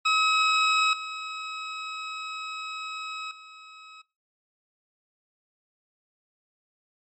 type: tone with level steps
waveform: 20% pulse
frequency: 1279 Hz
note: D#6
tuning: 47 cents sharp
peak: -15 / -28 / -40 dBFS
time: 0.05-4.02 s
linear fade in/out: 10 ms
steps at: 0.93 / 3.31 s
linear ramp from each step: 2 ms
effects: noise-tail reverb RT60 0.3 s tail -22 dB re dry + MP3 32 kbps